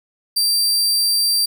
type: tone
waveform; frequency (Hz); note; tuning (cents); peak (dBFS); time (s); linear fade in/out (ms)
sawtooth; 4699; D8; 0; -12; 0.36-1.46; 10
effects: none